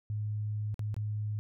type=tone with dropouts; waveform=sine; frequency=105.7 Hz; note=G#2; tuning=31 cents sharp; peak=-31 dBFS; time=0.1-1.39 s; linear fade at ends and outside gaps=0 ms; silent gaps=0.743-0.793 / 0.943-0.965 s; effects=none